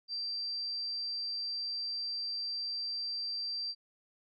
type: tone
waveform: sine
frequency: 4699 Hz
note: D8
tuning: in tune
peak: -34 dBFS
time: 0.08-3.75 s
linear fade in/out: 50 ms
effects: none